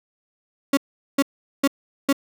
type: tone bursts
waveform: 35% pulse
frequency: 277.6 Hz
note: C#4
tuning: 3 cents sharp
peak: -13 dBFS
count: 4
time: 0.73-2.128 s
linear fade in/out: 5 ms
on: 42 ms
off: 410 ms
effects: none